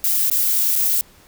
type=noise with dropouts; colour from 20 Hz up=violet; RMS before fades=-18 dBFS; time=0.04-1.01 s; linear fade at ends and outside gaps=0 ms; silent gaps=0.3-0.314 / 0.755-0.76 s; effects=pink hiss -50 dBFS RMS until 1.27 s